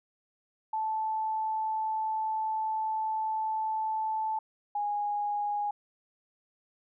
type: tone pair in turn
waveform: sine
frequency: 875 / 825.9 Hz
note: A5 / G#5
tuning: -10 / -10 cents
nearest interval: minor second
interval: 100 cents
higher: first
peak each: -28 dBFS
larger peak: neither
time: 0.73-4.39 / 4.75-5.71 s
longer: first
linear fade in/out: 5 ms
effects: none